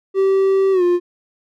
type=tone with pitch glide; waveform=triangle; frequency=386.8 to 352.7 Hz; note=G4 to F4; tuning=-23 to +17 cents; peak=-10 dBFS; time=0.14-1 s; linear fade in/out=50 ms; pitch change=-160 cents; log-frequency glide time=0.72-0.83 s; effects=none